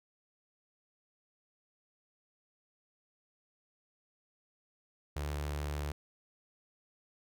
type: tone with notch filter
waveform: sawtooth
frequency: 73.42 Hz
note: D2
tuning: in tune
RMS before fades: -37 dBFS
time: 5.16-5.92 s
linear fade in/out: 5 ms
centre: 230 Hz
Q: 1.8
effects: none